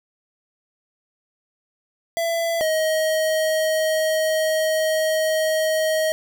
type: tone pair in turn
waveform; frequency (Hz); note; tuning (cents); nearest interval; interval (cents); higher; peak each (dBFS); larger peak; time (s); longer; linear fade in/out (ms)
square; 669 / 630.2; E5 / D#5; +25 / +22; minor second; 103; first; -21 / -19; second; 2.17-2.61 / 2.61-6.12; second; 0
effects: none